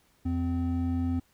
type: tone pair together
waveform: triangle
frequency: 85.9 / 257.4 Hz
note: F2 / C4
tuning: -28 / -28 cents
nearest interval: octave + perfect fifth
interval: 1900 cents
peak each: -27 / -26 dBFS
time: 0.25-1.2 s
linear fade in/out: 10 ms
effects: pink hiss -66 dBFS RMS until 1.33 s